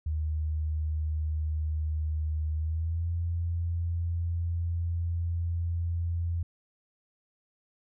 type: tone with pitch glide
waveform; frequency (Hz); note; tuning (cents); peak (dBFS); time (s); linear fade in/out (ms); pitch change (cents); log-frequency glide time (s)
sine; 77.5 to 85; D#2 to F2; -6 to -46; -27; 0.06-6.43; 5; +160; 2.55-3.09
effects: none